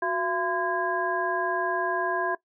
sine tone cluster, 366.3 / 679 / 1021 / 1637 Hz, F#4 / F5 / C6 / G#6, -17 / -49 / -43 / -25 cents, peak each -30 dBFS, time 0.02-2.35 s, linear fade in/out 5 ms, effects noise-tail reverb RT60 0.1 s tail -18 dB re dry

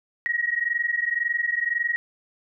sine tone pair together, 1884 / 1905.9 Hz, A#6 / A#6, +18 / +38 cents, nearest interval unison, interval 20 cents, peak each -25 dBFS, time 0.26-1.96 s, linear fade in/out 0 ms, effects none

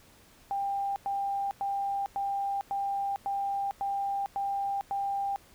sine tone bursts, 795 Hz, G5, 24 cents sharp, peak -28 dBFS, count 9, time 0.51-5.36 s, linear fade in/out 0 ms, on 450 ms, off 100 ms, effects pink hiss -58 dBFS RMS until 5.54 s

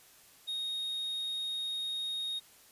triangle tone, 3729 Hz, A#7, in tune, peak -32 dBFS, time 0.47-2.4 s, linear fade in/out 20 ms, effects white hiss -59 dBFS RMS until 2.71 s + resampled to 32000 Hz

